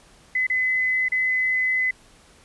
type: tone with dropouts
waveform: sine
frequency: 2024 Hz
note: B6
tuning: 42 cents sharp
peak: -19 dBFS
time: 0.35-1.91 s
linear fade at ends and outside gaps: 5 ms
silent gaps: 0.468-0.499 / 1.085-1.119 s
effects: pink hiss -53 dBFS RMS until 2.44 s + resampled to 24000 Hz